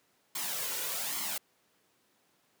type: noise with flanger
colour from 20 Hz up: white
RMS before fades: -35 dBFS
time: 0.35-1.38 s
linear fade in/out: 5 ms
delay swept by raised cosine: 0.93 to 2.13 ms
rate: 1.2 Hz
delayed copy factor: +0.55
effects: pink hiss -70 dBFS RMS until 2.6 s + high-pass 200 Hz 12 dB/octave